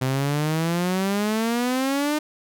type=exponential sweep; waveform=sawtooth; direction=up; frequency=128 to 306 Hz; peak=-17 dBFS; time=0.01-2.19 s; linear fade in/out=10 ms; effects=none